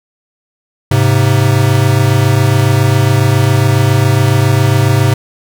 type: tone pair together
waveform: square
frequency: 104.93 / 132.2 Hz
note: G#2 / C3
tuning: +18 / +18 cents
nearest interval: major third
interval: 400 cents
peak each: -11 dBFS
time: 0.91-5.14 s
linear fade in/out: 5 ms
effects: none